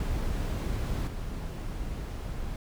brown noise with level steps, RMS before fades -30 / -35 dBFS, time 0-2.56 s, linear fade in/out 2 ms, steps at 1.07 s, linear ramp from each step 5 ms, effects none

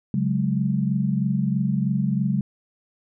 sine chord, C# suspended fourth, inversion none, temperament just, 138.59 / 184.79 / 207.9 Hz, C#3 / F#3 / G#3, 0 / -2 / +2 cents, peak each -24 dBFS, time 0.14-2.41 s, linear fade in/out 2 ms, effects none

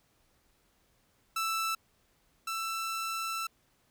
sawtooth tone pair in turn, 1323 / 1331.4 Hz, E6 / E6, +6 / +17 cents, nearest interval unison, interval 11 cents, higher second, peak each -26 / -29 dBFS, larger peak first, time 1.36-1.75 / 2.47-3.47 s, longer second, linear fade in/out 5 ms, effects pink hiss -70 dBFS RMS until 3.9 s

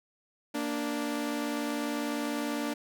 sawtooth tone pair together, 233.1 / 293.2 Hz, A#3 / D4, 0 / -3 cents, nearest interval major third, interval 397 cents, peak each -31 / -28 dBFS, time 0.54-2.74 s, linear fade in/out 10 ms, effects none

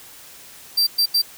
45% pulse tone bursts at uneven times, 4699 Hz, D8, in tune, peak -14 dBFS, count 3, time 0.77-0.87 / 0.98-1.06 / 1.14-1.22 s, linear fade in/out 10 ms, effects white hiss -43 dBFS RMS until 1.37 s

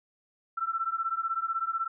sine beating tone pair, 1332 / 1348 Hz, E6 / E6, +18 / +38 cents, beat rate 16 Hz, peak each -31 dBFS, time 0.57-1.88 s, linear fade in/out 10 ms, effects none

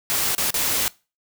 white noise with dropouts, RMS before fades -22 dBFS, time 0.1-0.88 s, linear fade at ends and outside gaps 0 ms, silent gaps 0.349-0.38 / 0.505-0.542 s, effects noise-tail reverb RT60 0.3 s tail -22 dB re dry

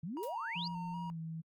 sine exponential sweep, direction up, 146.83 to 4978 Hz, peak -38 dBFS, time 0.03-0.68 s, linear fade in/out 5 ms
triangle tone with vibrato, 932.3 Hz, A#5, in tune, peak -40 dBFS, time 0.17-1.1 s, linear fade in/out 0 ms, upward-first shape square, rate 2.6 Hz, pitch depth 37 cents each way
blue noise with exponential decay, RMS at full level -46 dBFS, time 0.23-0.36 s, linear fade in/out 0 ms, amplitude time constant 28 ms
sine tone with pitch glide, 172.7 to 162.07 Hz, F3 to E3, -19 to -29 cents, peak -39 dBFS, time 0.55-1.42 s, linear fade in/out 20 ms, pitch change -110 cents, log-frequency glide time 1.04-1.19 s
effects Opus 48 kbps

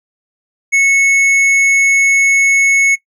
triangle tone with hard clipping, 2200 Hz, C#7, 14 cents flat, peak -9 dBFS, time 0.72-2.96 s, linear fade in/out 20 ms, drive 10 dB, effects noise-tail reverb RT60 0.1 s tail -19 dB re dry

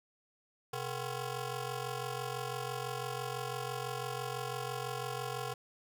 15% pulse ring-modulated tone, 302 Hz, D4, 48 cents sharp, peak -27 dBFS, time 0.73-5.54 s, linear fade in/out 5 ms, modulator 174 Hz, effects none

